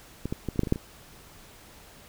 clicks, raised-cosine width 3 ms, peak -17 / -16 / -16 / -27 / -9 / -14 / -19 / -8 / -22 dBFS, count 9, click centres 0.256 / 0.325 / 0.487 / 0.559 / 0.593 / 0.634 / 0.672 / 0.724 / 0.759 s, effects pink hiss -51 dBFS RMS until 2.08 s

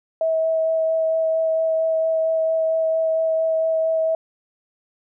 sine tone with vibrato, 645 Hz, E5, 38 cents flat, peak -17 dBFS, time 0.21-4.15 s, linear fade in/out 2 ms, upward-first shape sine, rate 4.4 Hz, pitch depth 9 cents each way, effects none

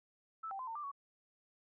sine tone with pitch steps, 1314 / 780 / 1027 / 906 / 1185 / 1118 Hz, E6 / G5 / C6 / A#5 / D6 / C#6, -6 / -9 / -33 / -50 / +15 / +14 cents, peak -40 dBFS, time 0.43-0.916 s, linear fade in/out 10 ms, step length 81 ms, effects none

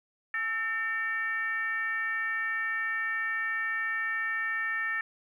sine tone with frequency modulation, 1800 Hz, A6, 39 cents sharp, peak -28 dBFS, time 0.34-5.01 s, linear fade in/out 2 ms, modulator 477 Hz, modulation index 0.72, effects 11-bit

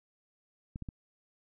clicks, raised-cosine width 5 ms, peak -27 dBFS, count 3, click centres 0.759 / 0.823 / 0.888 s, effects none

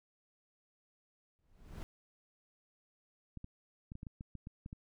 brown noise with exponential growth, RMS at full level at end -39 dBFS, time 1.39-1.83 s, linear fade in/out 0 ms, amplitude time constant 94 ms
clicks, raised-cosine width 5 ms, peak -33 dBFS, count 11, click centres 3.373 / 3.444 / 3.919 / 3.954 / 4.031 / 4.068 / 4.209 / 4.353 / 4.471 / 4.661 / 4.729 s
effects none

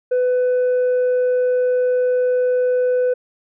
sine tone with tanh clipping, 500 Hz, B4, 21 cents sharp, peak -15 dBFS, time 0.11-3.14 s, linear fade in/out 10 ms, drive 2 dB, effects none

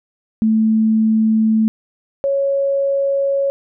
sine tone pair in turn, 220 / 553.3 Hz, A3 / C#5, 0 / -3 cents, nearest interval octave + major third, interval 1597 cents, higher second, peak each -11 / -14 dBFS, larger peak first, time 0.42-1.68 / 2.24-3.5 s, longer neither, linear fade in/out 0 ms, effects none

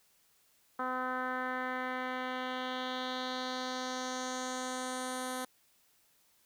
10% pulse tone with low-pass filter sweep, 255.2 Hz, C4, 43 cents flat, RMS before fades -37 dBFS, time 0.79-5.45 s, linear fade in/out 5 ms, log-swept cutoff 1300 to 11000 Hz, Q 2.5, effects white hiss -69 dBFS RMS until 6.45 s

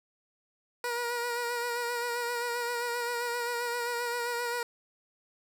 15% pulse tone with vibrato, 478.7 Hz, A#4, 46 cents sharp, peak -24 dBFS, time 0.84-4.63 s, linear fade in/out 2 ms, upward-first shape sine, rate 7.6 Hz, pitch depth 31 cents each way, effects none

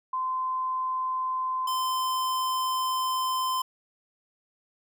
sine / square tone pair in turn, 1032 / 1032 Hz, C6 / C6, -24 / -24 cents, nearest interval unison, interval 0 cents, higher neither, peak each -26 dBFS, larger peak neither, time 0.13-1.67 / 1.67-3.62 s, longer second, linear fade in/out 5 ms, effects none

